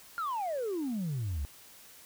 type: exponential sweep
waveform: sine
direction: down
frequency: 1425 to 65.41 Hz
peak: -29 dBFS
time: 0.18-1.45 s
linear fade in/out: 0 ms
effects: tanh soft clip ceiling -29 dBFS + white hiss -54 dBFS RMS until 2.05 s

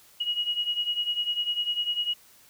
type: beating tone pair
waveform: sine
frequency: 2895 / 2905 Hz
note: F#7 / F#7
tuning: -38 / -32 cents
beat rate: 10 Hz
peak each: -27 / -31 dBFS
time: 0.2-2.14 s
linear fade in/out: 10 ms
effects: white hiss -56 dBFS RMS until 2.49 s

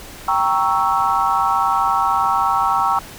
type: chord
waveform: sine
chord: G diminished seventh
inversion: none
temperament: equal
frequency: 784 / 932.3 / 1108.7 / 1318.5 Hz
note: G5 / Bb5 / Db6 / Fb6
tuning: 0 / 0 / 0 / 0 cents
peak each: -20 dBFS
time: 0.28-2.99 s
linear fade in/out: 2 ms
effects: pink hiss -37 dBFS RMS until 3.18 s

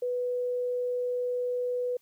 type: tone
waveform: sine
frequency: 493.9 Hz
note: B4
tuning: in tune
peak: -27 dBFS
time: 0.02-1.97 s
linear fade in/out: 5 ms
effects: white hiss -68 dBFS RMS until 2.01 s

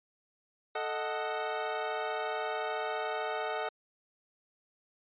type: chord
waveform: 25% pulse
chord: D# diminished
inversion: second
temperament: equal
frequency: 440 / 622.3 / 740 Hz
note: A4 / D#5 / F#5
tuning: 0 / 0 / 0 cents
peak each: -33 dBFS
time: 0.75-3.69 s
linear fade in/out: 5 ms
effects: resampled to 8000 Hz

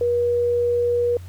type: tone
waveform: sine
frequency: 480.4 Hz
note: B4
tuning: 48 cents flat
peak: -17 dBFS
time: 0.01-1.17 s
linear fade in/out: 2 ms
effects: added 90 Hz sine -34 dBFS peak until 1.28 s + pink hiss -51 dBFS RMS until 1.28 s

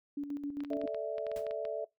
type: tone with tremolo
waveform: sine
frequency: 286.5 Hz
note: D4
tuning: 43 cents flat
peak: -33 dBFS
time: 0.17-0.86 s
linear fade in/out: 5 ms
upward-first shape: square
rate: 7.5 Hz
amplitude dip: 55%
type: clicks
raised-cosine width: 0.3 ms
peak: -32 dBFS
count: 12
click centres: 0.605 / 0.648 / 0.733 / 0.815 / 0.876 / 0.946 / 1.182 / 1.267 / 1.316 / 1.467 / 1.51 / 1.652 s
type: chord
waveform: sine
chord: A suspended fourth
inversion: none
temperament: equal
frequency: 440 / 587.3 / 659.3 Hz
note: A4 / D5 / E5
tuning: 0 / 0 / 0 cents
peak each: -39 / -38 / -37 dBFS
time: 0.7-1.85 s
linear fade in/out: 10 ms
type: noise with exponential decay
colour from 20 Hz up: pink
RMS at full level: -46 dBFS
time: 1.36-1.5 s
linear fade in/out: 2 ms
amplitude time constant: 29 ms
effects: noise-tail reverb RT60 0.2 s tail -24 dB re dry

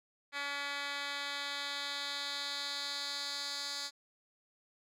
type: tone with band-pass filter sweep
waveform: 10% pulse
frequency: 284 Hz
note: C#4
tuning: 42 cents sharp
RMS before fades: -39 dBFS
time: 0.32-3.91 s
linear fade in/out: 50 ms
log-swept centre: 2600 to 5000 Hz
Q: 2.2
effects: none

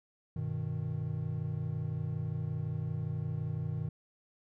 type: chord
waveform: triangle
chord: G augmented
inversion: none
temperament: equal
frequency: 98 / 123.47 / 155.56 Hz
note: G2 / B2 / D#3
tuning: 0 / 0 / 0 cents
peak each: -37 / -35 / -34 dBFS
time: 0.36-3.89 s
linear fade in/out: 5 ms
effects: none

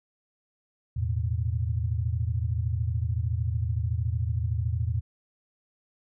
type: chord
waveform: sine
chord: E suspended fourth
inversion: none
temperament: equal with one note detuned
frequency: 81.93 / 110 / 123.47 Hz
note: E2 / A2 / B2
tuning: -10 / 0 / 0 cents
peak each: -28 / -28 / -33 dBFS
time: 0.96-5.01 s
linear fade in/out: 10 ms
effects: none

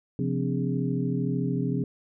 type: tone cluster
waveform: sine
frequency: 132.9 / 174.6 / 255.7 / 289 / 410.4 Hz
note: C3 / F3 / C4 / D4 / G#4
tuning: +27 / 0 / -40 / -28 / -21 cents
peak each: -29 / -29 / -30 / -34 / -35 dBFS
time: 0.19-1.84 s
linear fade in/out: 2 ms
effects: none

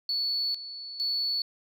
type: tone with tremolo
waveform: sine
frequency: 4435 Hz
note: C#8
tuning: in tune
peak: -25 dBFS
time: 0.09-1.42 s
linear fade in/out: 2 ms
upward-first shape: square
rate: 1.1 Hz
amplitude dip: 75%
effects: tanh soft clip ceiling -21 dBFS

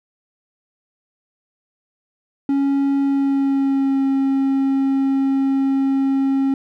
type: tone with pitch glide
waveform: triangle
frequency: 277.2 to 270.9 Hz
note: C#4 to C#4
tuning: 0 to -40 cents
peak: -13 dBFS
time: 2.49-6.54 s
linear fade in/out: 2 ms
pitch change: -40 cents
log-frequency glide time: 3.01-4.03 s
effects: none

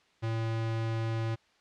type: tone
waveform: square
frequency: 113 Hz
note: A2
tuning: 47 cents sharp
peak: -30 dBFS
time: 0.22-1.36 s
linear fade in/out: 20 ms
effects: white hiss -66 dBFS RMS until 1.6 s + low-pass 4000 Hz 12 dB/octave

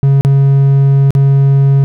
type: tone with dropouts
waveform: triangle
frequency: 137.9 Hz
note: C#3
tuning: 9 cents flat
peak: -3 dBFS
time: 0.03-1.84 s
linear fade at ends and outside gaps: 0 ms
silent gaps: 0.21-0.249 / 1.106-1.151 s
effects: none

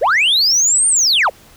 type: linear two-way sweep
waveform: sine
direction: up then down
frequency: 393.8 to 9010 to 393.8 Hz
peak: -8 dBFS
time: 0.01-1.3 s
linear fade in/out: 20 ms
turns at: 0.88 s
effects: tanh soft clip ceiling -9 dBFS + pink hiss -45 dBFS RMS until 1.56 s

